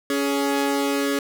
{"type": "tone pair together", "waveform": "sawtooth", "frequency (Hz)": [280, 419.5], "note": ["C#4", "G#4"], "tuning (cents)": [18, 17], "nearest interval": "perfect fifth", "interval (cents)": 699, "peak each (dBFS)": [-18, -21], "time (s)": [0.1, 1.19], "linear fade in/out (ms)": 2, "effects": []}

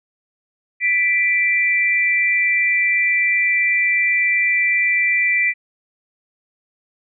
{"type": "tone pair together", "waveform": "sine", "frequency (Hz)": [1976.9, 2349], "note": ["B6", "D7"], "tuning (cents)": [1, 0], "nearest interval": "minor third", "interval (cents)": 299, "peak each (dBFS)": -17, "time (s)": [0.8, 5.54], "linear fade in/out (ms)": 50, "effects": []}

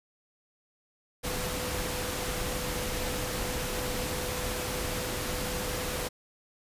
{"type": "tone in noise", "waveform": "sine", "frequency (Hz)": 500, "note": "B4", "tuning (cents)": 21, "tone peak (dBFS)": -38, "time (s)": [1.23, 6.09], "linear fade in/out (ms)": 20, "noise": "pink", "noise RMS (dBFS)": -33, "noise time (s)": [1.23, 6.09], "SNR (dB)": -8, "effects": ["resampled to 32000 Hz"]}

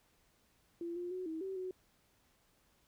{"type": "tone with pitch steps", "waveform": "sine", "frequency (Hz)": [340.7, 352.5, 368.3, 320.7, 383.2, 370.4], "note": ["F4", "F4", "F#4", "E4", "G4", "F#4"], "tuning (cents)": [-43, 16, -8, -48, -39, 2], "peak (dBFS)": -38, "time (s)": [0.81, 1.71], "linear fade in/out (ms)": 2, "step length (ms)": 150, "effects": ["pink hiss -72 dBFS RMS until 2.87 s"]}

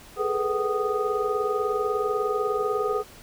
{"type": "tone cluster", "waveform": "sine", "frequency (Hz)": [416.5, 436.5, 492.8, 757, 1240], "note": ["G#4", "A4", "B4", "F#5", "D#6"], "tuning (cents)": [5, -14, -4, 39, -6], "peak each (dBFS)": [-27, -29, -30, -33, -29], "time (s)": [0.16, 3.04], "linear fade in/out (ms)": 50, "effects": ["pink hiss -48 dBFS RMS until 3.22 s"]}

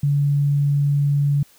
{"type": "tone", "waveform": "sine", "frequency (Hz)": 143.1, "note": "D3", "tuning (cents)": -45, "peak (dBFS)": -15, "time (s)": [0.03, 1.43], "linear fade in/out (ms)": 5, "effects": ["white hiss -53 dBFS RMS until 1.58 s"]}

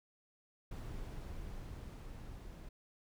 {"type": "noise with level ramp", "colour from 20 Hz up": "brown", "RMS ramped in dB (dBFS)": [-44, -49], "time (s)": [0.71, 2.69], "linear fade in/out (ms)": 5, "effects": []}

